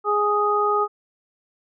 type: harmonic tone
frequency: 415.3 Hz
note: G#4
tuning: in tune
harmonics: 1 / 2 / 3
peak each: -22 / -25 / -20 dBFS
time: 0.04-0.88 s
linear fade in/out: 50 ms
effects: none